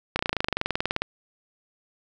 slowing click train, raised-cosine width 0.3 ms, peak -8 dBFS, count 21, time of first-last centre 0.16-1.02 s, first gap 32 ms, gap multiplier 1.03, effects none

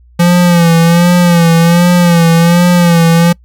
square tone with vibrato, 171.4 Hz, F3, 32 cents flat, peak -5 dBFS, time 0.19-3.33 s, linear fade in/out 10 ms, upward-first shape sine, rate 1.3 Hz, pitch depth 56 cents each way, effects noise-tail reverb RT60 0.1 s tail -26 dB re dry + added 60 Hz sine -39 dBFS peak until 3.44 s

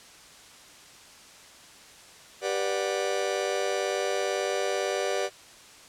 45% pulse chord, G major seventh, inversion none, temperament just, 392 / 490 / 588 / 735 Hz, G4 / B4 / D5 / F#5, 0 / -14 / +2 / -12 cents, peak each -31 / -32 / -31 / -35 dBFS, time 2.41-5.3 s, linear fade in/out 50 ms, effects white hiss -50 dBFS RMS until 5.88 s + low-pass 8000 Hz 12 dB/octave

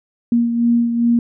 sine beating tone pair, 235.3 / 237.8 Hz, A#3 / A#3, +16 / +35 cents, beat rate 2.5 Hz, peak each -13 / -22 dBFS, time 0.32-1.19 s, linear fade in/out 2 ms, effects none

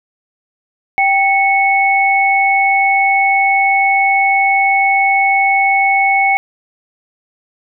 sine tone pair together, 784 / 2207 Hz, G5 / C#7, 0 / -8 cents, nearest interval octave + tritone, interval 1792 cents, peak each -12 dBFS, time 0.98-6.37 s, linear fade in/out 0 ms, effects none

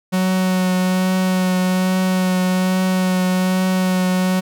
45% pulse tone with vibrato, 185 Hz, F#3, in tune, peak -15 dBFS, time 0.12-4.41 s, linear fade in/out 20 ms, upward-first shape triangle, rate 1.2 Hz, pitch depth 15 cents each way, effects none

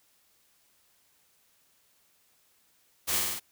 white noise with echo, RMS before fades -29 dBFS, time 3.07-3.2 s, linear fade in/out 20 ms, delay 50 ms, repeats 4, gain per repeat -2 dB, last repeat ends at 3.4 s, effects white hiss -67 dBFS RMS until 3.51 s

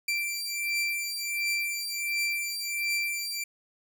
sawtooth beating tone pair, 2349 / 2350.4 Hz, D7 / D7, 0 / +1 cents, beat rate 1.4 Hz, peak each -28 dBFS, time 0.08-3.44 s, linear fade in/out 5 ms, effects none

